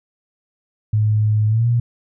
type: tone with pitch glide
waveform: sine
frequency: 107.1 to 118.83 Hz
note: A2 to A#2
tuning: -46 to +34 cents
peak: -13 dBFS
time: 0.93-1.8 s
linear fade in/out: 5 ms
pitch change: +180 cents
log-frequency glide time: 1.48-1.67 s
effects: none